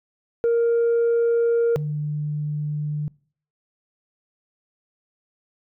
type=tone pair in turn; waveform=sine; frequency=466.9 / 149.25 Hz; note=A#4 / D3; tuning=+3 / +28 cents; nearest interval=octave + minor sixth; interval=1975 cents; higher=first; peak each=-14 / -23 dBFS; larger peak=first; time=0.44-1.76 / 1.76-3.08 s; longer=neither; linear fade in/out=0 ms; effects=noise-tail reverb RT60 0.5 s tail -24 dB re dry + tanh soft clip ceiling -15 dBFS